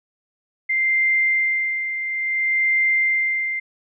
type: tone with tremolo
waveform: sine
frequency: 2092 Hz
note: C7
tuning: 1 cent flat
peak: -15 dBFS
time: 0.69-3.6 s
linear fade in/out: 10 ms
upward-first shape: sine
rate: 0.58 Hz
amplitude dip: 60%
effects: none